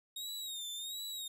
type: tone with vibrato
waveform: sawtooth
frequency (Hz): 3729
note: A#7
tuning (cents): 0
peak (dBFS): -37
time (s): 0.16-1.28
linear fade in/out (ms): 5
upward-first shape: sine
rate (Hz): 1.4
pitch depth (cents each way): 91
effects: none